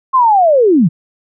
sine linear sweep, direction down, 1078 to 138.5 Hz, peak -6 dBFS, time 0.13-0.89 s, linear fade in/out 20 ms, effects none

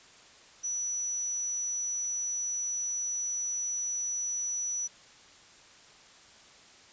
sine tone, 5910 Hz, F#8, 3 cents flat, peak -30 dBFS, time 0.63-4.88 s, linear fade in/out 20 ms, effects white hiss -55 dBFS RMS until 6.92 s + resampled to 16000 Hz

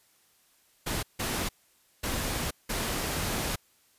pink noise bursts at uneven times, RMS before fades -31 dBFS, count 4, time 0.86-1.03 / 1.19-1.49 / 2.03-2.51 / 2.69-3.56 s, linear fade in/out 10 ms, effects white hiss -65 dBFS RMS until 3.98 s + resampled to 32000 Hz

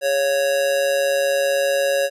square tone with amplitude modulation, 554.4 Hz, C#5, in tune, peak -15 dBFS, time 0.01-2.1 s, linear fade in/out 50 ms, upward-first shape sine, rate 145 Hz, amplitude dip 55%, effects resampled to 32000 Hz

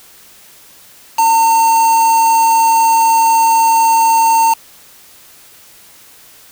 triangle tone with quantisation, 906 Hz, A#5, 50 cents flat, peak -6 dBFS, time 1.18-4.54 s, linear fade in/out 10 ms, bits 3, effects white hiss -42 dBFS RMS until 6.51 s

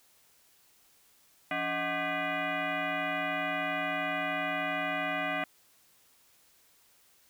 sine tone with frequency modulation, 626 Hz, D#5, 10 cents sharp, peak -29 dBFS, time 1.51-5.44 s, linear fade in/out 2 ms, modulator 455 Hz, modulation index 4.2, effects white hiss -64 dBFS RMS until 7.29 s

